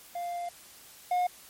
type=tone pair in turn; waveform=triangle; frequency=698.5 / 719 Hz; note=F5 / F#5; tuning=0 / -50 cents; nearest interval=minor second; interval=50 cents; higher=second; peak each=-30 / -22 dBFS; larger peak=second; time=0.15-0.49 / 1.11-1.27 s; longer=first; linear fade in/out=5 ms; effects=white hiss -52 dBFS RMS until 1.49 s + MP3 64 kbps